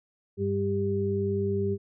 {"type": "harmonic tone", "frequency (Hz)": 98.9, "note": "G2", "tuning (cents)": 16, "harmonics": [1, 2, 4], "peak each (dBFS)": [-30, -31, -27], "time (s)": [0.37, 1.78], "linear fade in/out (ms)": 50, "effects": []}